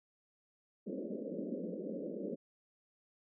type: band-pass noise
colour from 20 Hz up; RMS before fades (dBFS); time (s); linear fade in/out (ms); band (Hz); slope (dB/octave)
pink; -41; 0.86-2.36; 20; 180 to 580; 96
effects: none